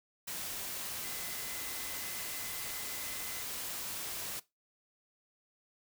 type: tone in noise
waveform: sine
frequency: 2032 Hz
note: B6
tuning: 49 cents sharp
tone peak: -50 dBFS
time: 1.03-3.43 s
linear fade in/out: 10 ms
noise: white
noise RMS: -40 dBFS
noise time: 0.27-4.4 s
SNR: -13 dB
effects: noise-tail reverb RT60 0.2 s tail -19 dB re dry